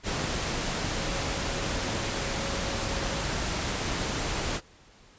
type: tone in noise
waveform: sine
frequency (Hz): 550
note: C#5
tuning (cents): -14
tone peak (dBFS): -40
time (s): 0.95-3.26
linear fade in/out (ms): 50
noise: pink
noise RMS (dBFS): -30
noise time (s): 0.03-4.61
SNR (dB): -13
effects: pink hiss -56 dBFS RMS until 5.18 s + resampled to 16000 Hz